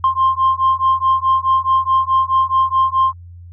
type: beating tone pair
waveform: sine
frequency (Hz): 1053 / 1057.7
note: C6 / C6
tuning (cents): +11 / +18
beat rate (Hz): 4.7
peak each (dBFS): -14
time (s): 0.04-3.13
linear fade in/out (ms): 2
effects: tanh soft clip ceiling -7 dBFS + added 87 Hz sine -34 dBFS peak until 3.52 s